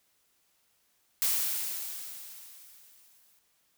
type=noise with exponential decay; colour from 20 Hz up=blue; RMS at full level=-26 dBFS; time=1.22-3.39 s; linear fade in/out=0 ms; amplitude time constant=470 ms; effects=white hiss -71 dBFS RMS until 3.77 s